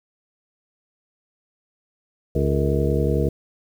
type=harmonic tone with a mistuned harmonic; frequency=70.7 Hz; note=C#2; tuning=35 cents sharp; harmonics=1 / 2 / 3 / 4 / 5 / 6 / 7 / 9; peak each=-23 / -23 / -28 / -30 / -27 / -28 / -25 / -32 dBFS; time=2.35-3.29 s; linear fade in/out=5 ms; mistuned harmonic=7; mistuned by=-90 cents; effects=8-bit